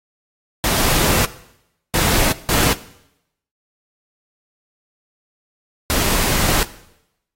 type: noise bursts at uneven times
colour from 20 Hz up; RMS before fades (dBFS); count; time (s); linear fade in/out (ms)
pink; -17; 4; 0.64-1.25 / 1.94-2.32 / 2.49-2.73 / 5.9-6.63; 0
effects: noise-tail reverb RT60 0.8 s tail -17 dB re dry + AAC 48 kbps